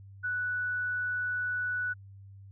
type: tone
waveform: sine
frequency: 1480 Hz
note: F#6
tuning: in tune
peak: -29 dBFS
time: 0.23-1.94 s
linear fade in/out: 20 ms
effects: added 98 Hz sine -47 dBFS peak until 2.51 s